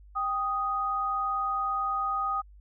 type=tone pair together; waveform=sine; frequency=785.3 / 1244.5 Hz; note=G5 / D#6; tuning=+3 / 0 cents; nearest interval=minor sixth; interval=797 cents; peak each=-33 / -27 dBFS; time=0.15-2.42 s; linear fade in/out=20 ms; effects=added 50 Hz sine -49 dBFS peak until 2.6 s